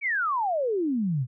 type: exponential sweep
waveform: sine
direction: down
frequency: 2349 to 116.7 Hz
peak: -23 dBFS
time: 0.01-1.27 s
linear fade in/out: 50 ms
effects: none